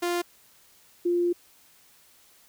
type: tone pair in turn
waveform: sawtooth / sine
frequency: 349.2 / 349.2 Hz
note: F4 / F4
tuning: 0 / 0 cents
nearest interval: unison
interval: 0 cents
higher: neither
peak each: -21 dBFS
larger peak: neither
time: 0.02-0.22 / 1.05-1.33 s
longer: second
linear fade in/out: 10 ms
effects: white hiss -58 dBFS RMS until 2.48 s